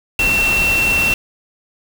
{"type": "tone in noise", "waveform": "sine", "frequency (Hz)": 2709, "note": "E7", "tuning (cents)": 47, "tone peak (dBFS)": -13, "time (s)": [0.19, 1.14], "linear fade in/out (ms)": 2, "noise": "pink", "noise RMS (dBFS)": -22, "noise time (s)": [0.19, 1.14], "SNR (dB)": 6, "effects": []}